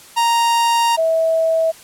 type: tone pair in turn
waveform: 45% pulse / sine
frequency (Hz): 932.3 / 649.8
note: A#5 / E5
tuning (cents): 0 / -25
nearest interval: tritone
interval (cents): 625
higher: first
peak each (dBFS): -13 / -13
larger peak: neither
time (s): 0.16-0.97 / 0.97-1.72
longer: first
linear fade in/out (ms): 20
effects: white hiss -42 dBFS RMS until 1.83 s + low-pass 12000 Hz 12 dB/octave